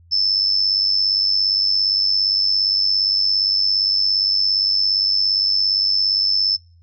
sine tone with amplitude modulation, 5274 Hz, E8, in tune, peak -12 dBFS, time 0.11-6.57 s, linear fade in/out 20 ms, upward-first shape sine, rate 97.4 Hz, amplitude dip 70%, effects noise-tail reverb RT60 0.4 s tail -24 dB re dry + added 85 Hz sine -47 dBFS peak until 6.82 s

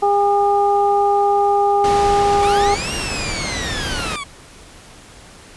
harmonic tone, 404.7 Hz, G#4, 45 cents flat, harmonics 1 / 2 / 3, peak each -17 / -14 / -25 dBFS, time 0.02-2.75 s, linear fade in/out 10 ms
pink low-pass noise, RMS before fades -25 dBFS, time 1.84-4.16 s, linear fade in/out 2 ms, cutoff 7000 Hz, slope 12 dB/octave
20% pulse linear two-way sweep, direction up then down, 1093 to 2847 to 1093 Hz, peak -20 dBFS, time 2.42-4.24 s, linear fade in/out 10 ms, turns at 2.93 s
effects pink hiss -42 dBFS RMS until 5.56 s + resampled to 24000 Hz

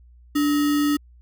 sine tone with sample-and-hold, 292.7 Hz, D4, 6 cents flat, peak -17 dBFS, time 0.35-0.97 s, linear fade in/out 10 ms, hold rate 1575 Hz, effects added 60 Hz sine -47 dBFS peak until 1.21 s

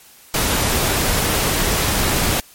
pink noise, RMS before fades -18 dBFS, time 0.34-2.4 s, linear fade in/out 2 ms, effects white hiss -46 dBFS RMS until 2.54 s + MP3 64 kbps

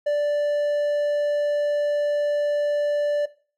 triangle tone, 586 Hz, D5, 4 cents flat, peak -17 dBFS, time 0.06-3.26 s, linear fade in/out 10 ms, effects noise-tail reverb RT60 0.4 s tail -18 dB re dry

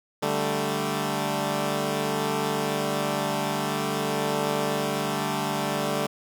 10% pulse chord, D suspended fourth, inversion none, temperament equal, 146.83 / 196 / 220 Hz, D3 / G3 / A3, 0 / 0 / 0 cents, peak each -21 dBFS, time 0.22-6.07 s, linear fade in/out 10 ms, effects none

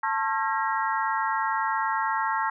harmonic tone with a mistuned harmonic, 270.8 Hz, C#4, 40 cents flat, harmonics 3 / 4 / 5 / 6 / 7, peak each -27 / -29 / -31 / -33 / -34 dBFS, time 0.03-2.5 s, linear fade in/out 5 ms, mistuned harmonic 3, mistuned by +150 cents, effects none

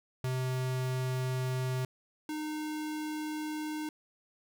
square tone pair in turn, 128.8 / 306.3 Hz, C3 / D#4, -27 / -27 cents, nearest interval octave + minor third, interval 1500 cents, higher second, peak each -31 / -35 dBFS, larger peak first, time 0.24-1.85 / 2.29-3.89 s, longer first, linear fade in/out 2 ms, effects none

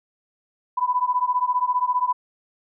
sine beating tone pair, 987.8 / 1002.8 Hz, B5 / B5, 0 / +26 cents, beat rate 15 Hz, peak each -22 dBFS, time 0.77-2.13 s, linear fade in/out 10 ms, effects none

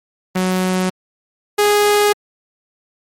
sawtooth tone pair in turn, 185 / 413.9 Hz, F#3 / G#4, 0 / -6 cents, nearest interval octave + major second, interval 1394 cents, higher second, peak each -11 / -7 dBFS, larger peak second, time 0.35-0.9 / 1.58-2.13 s, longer neither, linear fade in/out 10 ms, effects MP3 64 kbps

